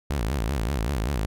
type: tone with vibrato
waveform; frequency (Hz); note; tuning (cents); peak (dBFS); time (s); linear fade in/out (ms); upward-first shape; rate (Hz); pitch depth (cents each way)
sawtooth; 61.74; B1; 0; -20; 0.1-1.26; 5; sine; 5.2; 300
effects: none